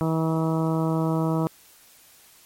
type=harmonic tone; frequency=161.1 Hz; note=E3; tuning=39 cents flat; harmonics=1 / 2 / 3 / 4 / 5 / 6 / 7 / 8; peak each=-23 / -26 / -31 / -32 / -37 / -34 / -38 / -38 dBFS; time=0.01-1.47 s; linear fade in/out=0 ms; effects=white hiss -53 dBFS RMS until 2.45 s + MP3 64 kbps